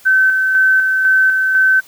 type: tone with tremolo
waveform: sine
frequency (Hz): 1534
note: G6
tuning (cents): -38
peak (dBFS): -8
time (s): 0.05-1.81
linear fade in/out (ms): 20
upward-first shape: square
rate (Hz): 2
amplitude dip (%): 35
effects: white hiss -44 dBFS RMS until 1.87 s